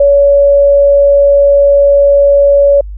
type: tone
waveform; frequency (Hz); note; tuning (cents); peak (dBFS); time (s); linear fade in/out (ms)
sine; 565; C#5; +33; -3; 0-2.81; 5
effects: added 50 Hz sine -21 dBFS peak until 2.97 s